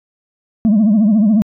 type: tone with vibrato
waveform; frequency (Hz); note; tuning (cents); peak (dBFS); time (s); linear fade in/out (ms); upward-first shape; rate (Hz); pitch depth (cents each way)
sine; 212.6; G#3; +41; -6; 0.65-1.42; 0; triangle; 14; 160
effects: tanh soft clip ceiling -7 dBFS